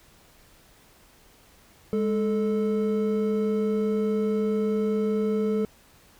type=tone pair together; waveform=triangle; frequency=206.5 / 437.6 Hz; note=G#3 / A4; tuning=-10 / -9 cents; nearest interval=octave + minor second; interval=1301 cents; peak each=-23 dBFS; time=1.93-5.65 s; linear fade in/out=0 ms; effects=pink hiss -56 dBFS RMS until 6.19 s